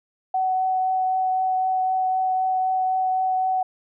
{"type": "tone with vibrato", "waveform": "sine", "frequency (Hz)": 750, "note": "F#5", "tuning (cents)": 23, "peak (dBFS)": -19, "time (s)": [0.34, 3.63], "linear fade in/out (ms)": 5, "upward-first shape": "triangle", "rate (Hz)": 3.9, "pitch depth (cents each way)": 10, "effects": []}